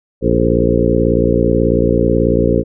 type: harmonic tone with a mistuned harmonic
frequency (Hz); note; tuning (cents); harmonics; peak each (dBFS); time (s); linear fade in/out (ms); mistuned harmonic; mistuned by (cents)
58.27; A#1; 0; 1 / 2 / 3 / 4 / 5 / 6 / 7 / 8 / 9; -19 / -19 / -19 / -19 / -19 / -19 / -19 / -19 / -19; 0.21-2.64; 50; 8; -40
effects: none